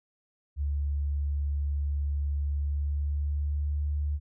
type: tone with pitch glide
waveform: sine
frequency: 71.8 to 73.35 Hz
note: D2 to D2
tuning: -39 to -2 cents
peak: -26 dBFS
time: 0.56-4.2 s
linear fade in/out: 50 ms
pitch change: +37 cents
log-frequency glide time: 2.48-3.83 s
effects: none